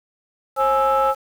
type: tone cluster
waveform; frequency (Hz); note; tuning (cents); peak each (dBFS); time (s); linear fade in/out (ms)
sine; 535 / 838 / 1317; C5 / G#5 / E6; +38 / +15 / -2; -18; 0.56-1.15; 50
effects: tanh soft clip ceiling -10 dBFS + 7-bit